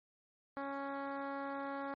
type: tone with low-pass filter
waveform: 10% pulse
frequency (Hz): 277.2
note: C#4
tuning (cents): 0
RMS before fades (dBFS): -41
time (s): 0.57-1.94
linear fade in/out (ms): 0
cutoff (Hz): 1500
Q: 0.8
effects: MP3 32 kbps